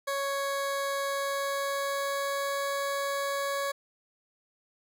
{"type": "tone with pitch glide", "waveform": "20% pulse", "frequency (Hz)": [555, 558.5], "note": ["C#5", "C#5"], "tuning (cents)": [2, 13], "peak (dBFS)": -24, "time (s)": [0.07, 3.72], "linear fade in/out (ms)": 10, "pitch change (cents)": 11, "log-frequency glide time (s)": [1.02, 2.68], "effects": []}